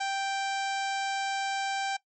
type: harmonic tone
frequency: 784 Hz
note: G5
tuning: in tune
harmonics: 1 / 2 / 3 / 4 / 5 / 6 / 7 / 8 / 9 / 10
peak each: -30 / -36 / -40 / -42 / -44 / -46 / -47 / -48 / -49 / -50 dBFS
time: 0-1.97 s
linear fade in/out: 10 ms
effects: noise-tail reverb RT60 0.1 s tail -18 dB re dry